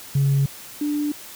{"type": "tone pair in turn", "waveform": "sine", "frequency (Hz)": [138.59, 294.8], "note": ["C#3", "D4"], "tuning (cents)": [0, 7], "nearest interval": "octave + minor second", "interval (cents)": 1307, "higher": "second", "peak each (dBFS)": [-14, -20], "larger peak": "first", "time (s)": [[0.15, 0.46], [0.81, 1.12]], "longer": "neither", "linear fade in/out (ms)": 5, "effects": ["tanh soft clip ceiling -13 dBFS", "white hiss -40 dBFS RMS until 1.35 s"]}